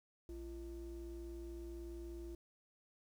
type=ring-modulated tone; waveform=triangle; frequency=141.8 Hz; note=C#3; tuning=40 cents sharp; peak=-40 dBFS; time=0.29-2.35 s; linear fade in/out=2 ms; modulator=200 Hz; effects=11-bit